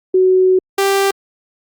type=tone pair in turn; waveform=sine / sawtooth; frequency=372.4 / 393.1 Hz; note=F#4 / G4; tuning=+11 / +5 cents; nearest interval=minor second; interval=94 cents; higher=second; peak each=-8 dBFS; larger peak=neither; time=0.14-0.59 / 0.78-1.11 s; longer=first; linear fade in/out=5 ms; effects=Opus 48 kbps